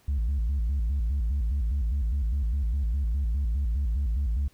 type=tone with vibrato; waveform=sine; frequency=62.3 Hz; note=B1; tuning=16 cents sharp; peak=-21 dBFS; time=0.08-4.48 s; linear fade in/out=5 ms; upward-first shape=square; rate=4.9 Hz; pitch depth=210 cents each way; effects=tanh soft clip ceiling -22 dBFS + pink hiss -62 dBFS RMS until 4.53 s